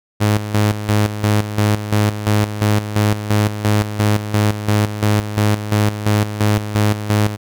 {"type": "tone with tremolo", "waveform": "sawtooth", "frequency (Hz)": 105.1, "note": "G#2", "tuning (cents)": 21, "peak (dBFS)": -8, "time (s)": [0.2, 7.37], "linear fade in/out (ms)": 20, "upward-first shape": "square", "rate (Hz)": 2.9, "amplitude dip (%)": 70, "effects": []}